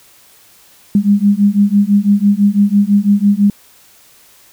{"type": "beating tone pair", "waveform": "sine", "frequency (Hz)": [200, 206], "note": ["G3", "G#3"], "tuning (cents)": [35, -14], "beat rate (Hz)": 6, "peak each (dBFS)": -11, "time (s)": [0.95, 3.5], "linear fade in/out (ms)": 2, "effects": ["white hiss -46 dBFS RMS until 4.52 s"]}